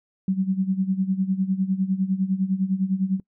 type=tone with tremolo; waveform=sine; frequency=190 Hz; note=F#3; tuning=46 cents sharp; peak=-17 dBFS; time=0.28-3.2 s; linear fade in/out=2 ms; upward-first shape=sine; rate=9.9 Hz; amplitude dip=80%; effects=noise-tail reverb RT60 0.1 s tail -24 dB re dry